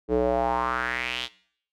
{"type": "tone with band-pass filter sweep", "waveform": "square", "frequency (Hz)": 61.74, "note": "B1", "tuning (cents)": 0, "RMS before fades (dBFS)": -26, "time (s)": [0.08, 1.29], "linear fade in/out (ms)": 50, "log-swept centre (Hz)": [390, 3600], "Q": 3.9, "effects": ["noise-tail reverb RT60 0.6 s tail -20 dB re dry"]}